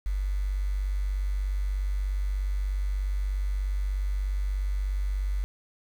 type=tone with quantisation; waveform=sine; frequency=48.39 Hz; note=G1; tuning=22 cents flat; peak=-25 dBFS; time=0.06-5.44 s; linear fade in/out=0 ms; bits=8; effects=none